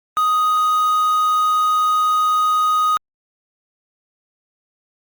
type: tone with quantisation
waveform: triangle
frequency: 1248 Hz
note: D#6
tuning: 5 cents sharp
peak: -12 dBFS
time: 0.17-2.97 s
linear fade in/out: 0 ms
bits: 5
effects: Opus 48 kbps